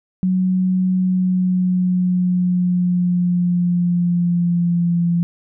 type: tone with pitch glide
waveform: sine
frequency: 185 to 171.62 Hz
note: F#3 to F3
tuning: 0 to -30 cents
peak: -14 dBFS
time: 0.23-5.23 s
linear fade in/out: 0 ms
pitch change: -130 cents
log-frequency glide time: 0.94-5.03 s
effects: none